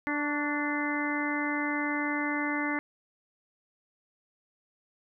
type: harmonic tone with a mistuned harmonic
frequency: 293.7 Hz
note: D4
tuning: in tune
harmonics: 1 / 2 / 3 / 4 / 5 / 6 / 7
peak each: -31 / -40 / -37 / -38 / -38 / -36 / -34 dBFS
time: 0.07-2.79 s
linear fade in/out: 0 ms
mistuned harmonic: 4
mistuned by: -40 cents
effects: none